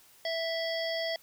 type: harmonic tone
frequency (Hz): 659.3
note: E5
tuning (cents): 0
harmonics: 1 / 3 / 5 / 7 / 8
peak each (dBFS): -32 / -37 / -39 / -40 / -41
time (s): 0.25-1.16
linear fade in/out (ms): 2
effects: white hiss -59 dBFS RMS until 1.22 s